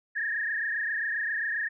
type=tone with frequency modulation; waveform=sine; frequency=1760 Hz; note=A6; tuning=in tune; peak=-27 dBFS; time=0.15-1.69 s; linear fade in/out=20 ms; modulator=27.5 Hz; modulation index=3.7; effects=none